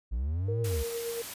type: linear two-way sweep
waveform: triangle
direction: up then down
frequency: 51.91 to 116.54 to 61.9 Hz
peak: -26 dBFS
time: 0.11-0.84 s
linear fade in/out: 20 ms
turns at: 0.61 s
type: tone with tremolo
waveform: sine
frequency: 466.1 Hz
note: A#4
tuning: in tune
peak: -31 dBFS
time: 0.48-1.22 s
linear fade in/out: 5 ms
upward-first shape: sine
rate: 8.7 Hz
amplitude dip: 35%
type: noise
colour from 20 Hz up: white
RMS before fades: -40 dBFS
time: 0.64-1.34 s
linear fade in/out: 5 ms
effects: resampled to 32000 Hz